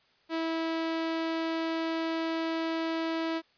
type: tone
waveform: sawtooth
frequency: 326.2 Hz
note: E4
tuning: 18 cents flat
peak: -25 dBFS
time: 0.29-3.42 s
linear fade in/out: 50 ms
effects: white hiss -66 dBFS RMS until 3.57 s + resampled to 11025 Hz